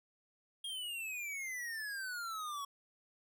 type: exponential sweep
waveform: square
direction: down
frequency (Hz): 3271 to 1108.7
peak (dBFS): -40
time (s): 0.64-2.65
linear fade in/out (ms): 5
effects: none